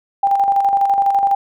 sine tone with tremolo, 794 Hz, G5, 22 cents sharp, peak -10 dBFS, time 0.23-1.35 s, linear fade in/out 5 ms, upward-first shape square, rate 12 Hz, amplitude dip 45%, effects none

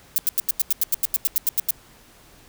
violet noise bursts, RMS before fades -19 dBFS, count 15, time 0.16-1.707 s, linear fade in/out 0 ms, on 21 ms, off 88 ms, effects pink hiss -51 dBFS RMS until 2.48 s

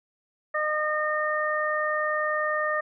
harmonic tone, 610 Hz, D#5, 34 cents flat, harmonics 1 / 2 / 3, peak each -28 / -28 / -28 dBFS, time 0.54-2.81 s, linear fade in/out 10 ms, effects none

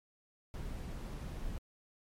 brown noise, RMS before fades -41 dBFS, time 0.54-1.58 s, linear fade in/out 0 ms, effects MP3 64 kbps

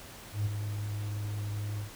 triangle tone with ADSR envelope, 103.83 Hz, G#2, in tune, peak -22 dBFS, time 0.32-1.91 s, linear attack 140 ms, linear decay 15 ms, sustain -8 dB, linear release 110 ms, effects tanh soft clip ceiling -22 dBFS + pink hiss -48 dBFS RMS until 1.95 s

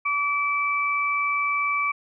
sine tone pair together, 1151 / 2317 Hz, D6 / D7, -35 / -24 cents, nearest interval octave, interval 1211 cents, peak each -24 dBFS, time 0.05-1.92 s, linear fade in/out 10 ms, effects none

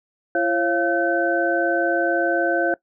sine tone cluster, 340.1 / 544 / 691 / 1526 Hz, F4 / C#5 / F5 / G6, -46 / -33 / -19 / -47 cents, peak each -23 dBFS, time 0.35-2.74 s, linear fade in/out 2 ms, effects noise-tail reverb RT60 0.1 s tail -21 dB re dry

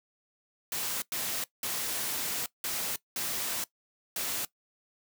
white noise bursts at uneven times, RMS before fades -33 dBFS, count 6, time 0.72-1.02 / 1.12-1.44 / 1.63-2.46 / 2.64-2.96 / 3.16-3.64 / 4.16-4.45 s, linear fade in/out 2 ms, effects noise-tail reverb RT60 0.1 s tail -19 dB re dry + high-pass 100 Hz 12 dB/octave

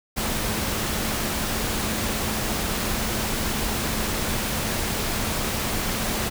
sine tone in noise, 216.6 Hz, A3, 27 cents flat, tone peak -34 dBFS, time 0.16-6.3 s, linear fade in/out 20 ms, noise pink, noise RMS -26 dBFS, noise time 0.16-6.3 s, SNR -11 dB, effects none

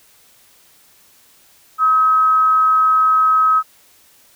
sine tone with amplitude modulation, 1277 Hz, D#6, 45 cents sharp, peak -9 dBFS, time 1.78-3.63 s, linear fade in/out 50 ms, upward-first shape sine, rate 282 Hz, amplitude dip 25%, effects white hiss -51 dBFS RMS until 4.35 s

